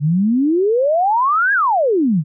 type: exponential two-way sweep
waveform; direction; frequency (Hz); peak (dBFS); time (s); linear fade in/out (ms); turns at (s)
sine; up then down; 139.6 to 1679 to 139.6; -12; 0-2.24; 50; 1.53
effects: none